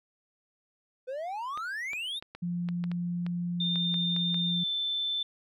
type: exponential sweep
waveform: triangle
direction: up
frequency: 493.9 to 3825 Hz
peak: -31 dBFS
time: 1.07-2.2 s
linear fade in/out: 20 ms
type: clicks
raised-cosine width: 0.3 ms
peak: -26 dBFS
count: 12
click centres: 1.575 / 1.933 / 2.225 / 2.35 / 2.688 / 2.84 / 2.916 / 3.265 / 3.758 / 3.942 / 4.164 / 4.344 s
type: tone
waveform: sine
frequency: 174.61 Hz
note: F3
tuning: in tune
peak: -29 dBFS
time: 2.42-4.64 s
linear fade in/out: 10 ms
type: tone with pitch glide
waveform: sine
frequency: 3611 to 3535 Hz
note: A7 to A7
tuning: +44 to +7 cents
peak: -28 dBFS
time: 3.6-5.23 s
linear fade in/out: 5 ms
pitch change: -37 cents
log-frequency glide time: 4.47-4.65 s
effects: none